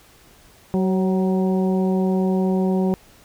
harmonic tone with a mistuned harmonic, 188.2 Hz, F#3, 30 cents sharp, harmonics 1 / 2 / 3 / 4 / 5, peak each -18 / -23 / -30 / -32 / -36 dBFS, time 0.74-2.94 s, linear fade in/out 0 ms, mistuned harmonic 3, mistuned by -42 cents, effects pink hiss -51 dBFS RMS until 3.24 s

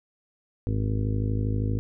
harmonic tone, 52.6 Hz, G#1, 23 cents sharp, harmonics 1 / 2 / 3 / 4 / 5 / 6 / 7 / 8 / 9, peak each -30 / -25 / -39 / -36 / -33 / -44 / -40 / -44 / -40 dBFS, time 0.67-1.79 s, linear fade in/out 0 ms, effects none

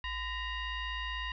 sine tone with frequency modulation, 900 Hz, A5, 39 cents sharp, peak -34 dBFS, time 0.04-1.32 s, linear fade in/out 2 ms, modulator 958 Hz, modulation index 2.4, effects none

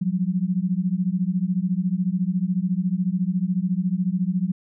sine beating tone pair, 176 / 190 Hz, F3 / F#3, +14 / +46 cents, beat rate 14 Hz, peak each -23 dBFS, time 0.01-4.52 s, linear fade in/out 10 ms, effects none

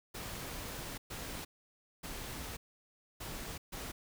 pink noise bursts at uneven times, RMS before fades -43 dBFS, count 5, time 0.14-0.98 / 1.1-1.45 / 2.03-2.57 / 3.2-3.58 / 3.72-3.92 s, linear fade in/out 10 ms, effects none

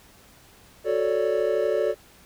triangle chord, D major seventh, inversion first, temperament equal, 370 / 440 / 554.4 / 587.3 Hz, F#4 / A4 / C#5 / D5, 0 / 0 / 0 / 0 cents, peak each -26 / -23 / -26 / -24 dBFS, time 0.84-1.95 s, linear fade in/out 50 ms, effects pink hiss -53 dBFS RMS until 2.25 s

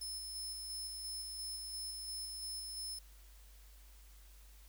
25% pulse tone with tremolo, 5240 Hz, E8, 11 cents flat, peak -36 dBFS, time 0.01-2.99 s, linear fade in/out 5 ms, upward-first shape square, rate 2.9 Hz, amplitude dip 25%, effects added 50 Hz sine -56 dBFS peak until 4.68 s + white hiss -65 dBFS RMS until 4.68 s

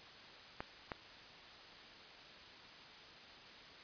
clicks, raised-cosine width 0.5 ms, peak -25 dBFS, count 2, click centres 0.605 / 0.918 s, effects white hiss -55 dBFS RMS until 3.83 s + resampled to 11025 Hz

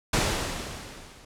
pink noise with level ramp, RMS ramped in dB -22 to -51 dBFS, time 0.13-1.25 s, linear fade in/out 5 ms, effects low-pass 9000 Hz 12 dB/octave

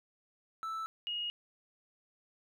triangle / sine tone pair in turn, 1318.5 / 2874 Hz, E6 / F7, 0 / +49 cents, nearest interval octave + minor second, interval 1349 cents, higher second, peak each -34 / -34 dBFS, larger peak neither, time 0.63-0.86 / 1.07-1.3 s, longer neither, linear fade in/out 0 ms, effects none

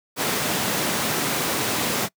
pink high-pass noise, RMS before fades -24 dBFS, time 0.16-2.09 s, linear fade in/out 50 ms, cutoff 160 Hz, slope 12 dB/octave, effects noise-tail reverb RT60 0.1 s tail -25 dB re dry + high-pass 80 Hz 12 dB/octave

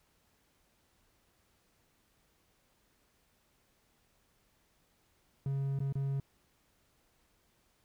triangle tone with dropouts, 137.4 Hz, C#3, 15 cents flat, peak -29 dBFS, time 5.46-6.2 s, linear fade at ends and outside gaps 2 ms, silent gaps 5.79-5.803 / 5.925-5.954 s, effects pink hiss -72 dBFS RMS until 7.84 s

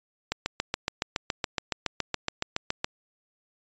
click train, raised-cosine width 0.2 ms, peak -9 dBFS, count 19, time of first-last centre 0.32-2.845 s, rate 7.13 Hz, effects resampled to 16000 Hz

